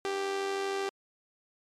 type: tone with amplitude modulation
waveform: sawtooth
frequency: 392.5 Hz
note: G4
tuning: 2 cents sharp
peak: -24 dBFS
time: 0.05-0.89 s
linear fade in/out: 0 ms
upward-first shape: sine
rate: 92.9 Hz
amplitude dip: 45%
effects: low-pass 7000 Hz 12 dB/octave + MP3 96 kbps